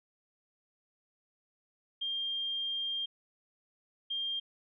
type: tone bursts at uneven times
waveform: sine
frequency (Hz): 3200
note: G7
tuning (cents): +35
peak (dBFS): -32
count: 2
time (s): 2.01-3.06 / 4.1-4.4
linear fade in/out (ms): 10
effects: none